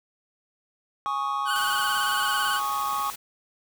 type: chord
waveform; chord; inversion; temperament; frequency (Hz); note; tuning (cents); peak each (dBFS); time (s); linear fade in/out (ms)
triangle; Ab suspended fourth; none; equal; 830.6 / 1108.7 / 1244.5; Ab5 / Db6 / Eb6; 0 / 0 / 0; -30 / -25 / -30; 1.06-3.1; 0
type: tone with vibrato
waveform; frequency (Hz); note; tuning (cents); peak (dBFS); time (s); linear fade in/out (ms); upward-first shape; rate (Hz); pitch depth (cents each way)
25% pulse; 1496; F#6; +19; -22; 1.45-2.61; 50; square; 18; 38
type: noise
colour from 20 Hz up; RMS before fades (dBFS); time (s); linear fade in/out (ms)
white; -38; 1.55-3.16; 10
effects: none